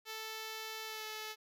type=tone with pitch glide; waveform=5% pulse; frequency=440 to 433.2 Hz; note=A4 to A4; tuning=0 to -27 cents; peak=-30 dBFS; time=0.05-1.36 s; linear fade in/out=50 ms; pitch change=-27 cents; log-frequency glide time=0.86-1.05 s; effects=none